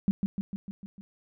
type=tone with echo; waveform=sine; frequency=196 Hz; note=G3; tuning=in tune; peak=-19 dBFS; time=0.08-0.11 s; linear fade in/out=0 ms; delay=150 ms; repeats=6; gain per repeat=-4 dB; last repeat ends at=1.01 s; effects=none